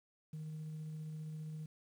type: tone with tremolo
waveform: sine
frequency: 155.56 Hz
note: D#3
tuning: in tune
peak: -39 dBFS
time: 0.33-1.66 s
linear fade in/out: 5 ms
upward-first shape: triangle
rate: 15 Hz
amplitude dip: 25%
effects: tanh soft clip ceiling -40 dBFS + 11-bit